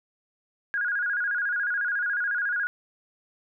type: tone with vibrato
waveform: sine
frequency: 1542 Hz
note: G6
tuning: 29 cents flat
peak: -24 dBFS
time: 0.74-2.67 s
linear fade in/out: 0 ms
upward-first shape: square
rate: 14 Hz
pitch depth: 100 cents each way
effects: none